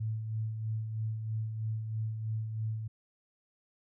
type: tone with tremolo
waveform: sine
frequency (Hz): 110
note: A2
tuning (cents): 0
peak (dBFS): -30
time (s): 0-2.88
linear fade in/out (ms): 10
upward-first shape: sine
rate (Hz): 3.1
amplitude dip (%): 45
effects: none